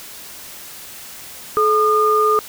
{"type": "tone pair together", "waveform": "sine", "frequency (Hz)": [430, 1216.2], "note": ["A4", "D#6"], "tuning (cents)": [-40, -40], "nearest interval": "octave + tritone", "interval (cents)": 1800, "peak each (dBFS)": [-16, -14], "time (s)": [1.57, 2.39], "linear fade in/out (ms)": 0, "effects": ["white hiss -36 dBFS RMS until 2.48 s"]}